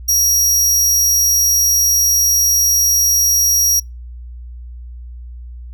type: tone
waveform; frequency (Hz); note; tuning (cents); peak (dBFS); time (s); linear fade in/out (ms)
sawtooth; 5680; F8; +28; -9; 0.08-3.8; 10
effects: noise-tail reverb RT60 0.2 s tail -26 dB re dry + added 60 Hz sine -29 dBFS peak until 5.73 s